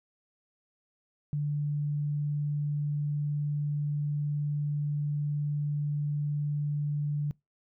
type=tone; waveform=sine; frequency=146.83 Hz; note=D3; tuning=in tune; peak=-27 dBFS; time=1.33-7.31 s; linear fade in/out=0 ms; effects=noise-tail reverb RT60 0.2 s tail -24 dB re dry